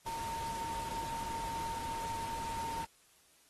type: tone in noise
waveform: sine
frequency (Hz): 914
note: A#5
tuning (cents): -34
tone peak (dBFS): -37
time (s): 0.06-2.85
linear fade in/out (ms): 5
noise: pink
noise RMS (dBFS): -45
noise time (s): 0.06-2.85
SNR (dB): +5
effects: white hiss -66 dBFS RMS until 3.49 s + AAC 32 kbps

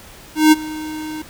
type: tone with ADSR envelope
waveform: square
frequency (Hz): 309.5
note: D#4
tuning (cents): -9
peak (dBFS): -6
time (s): 0.35-1.22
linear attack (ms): 170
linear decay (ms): 26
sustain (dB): -20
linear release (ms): 4
effects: pink hiss -41 dBFS RMS until 1.29 s

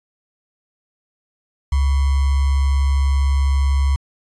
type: tone with sample-and-hold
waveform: sine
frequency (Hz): 68.9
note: C#2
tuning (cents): -10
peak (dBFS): -13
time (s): 1.72-3.96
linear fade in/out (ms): 5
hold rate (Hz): 1050
effects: resampled to 22050 Hz

